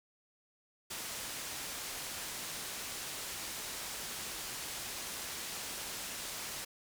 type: low-pass noise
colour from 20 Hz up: white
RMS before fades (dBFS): -42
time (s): 0.9-6.65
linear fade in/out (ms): 10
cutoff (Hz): 10000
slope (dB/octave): 12
effects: none